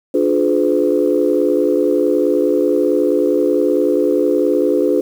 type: chord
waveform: sine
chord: D diminished seventh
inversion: none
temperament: just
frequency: 293.7 / 352.4 / 422.9 / 507.5 Hz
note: D4 / F4 / Ab4 / Cb5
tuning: 0 / +16 / +31 / +47 cents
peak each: -17 dBFS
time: 0.14-5.01 s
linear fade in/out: 5 ms
effects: tanh soft clip ceiling -2 dBFS + 7-bit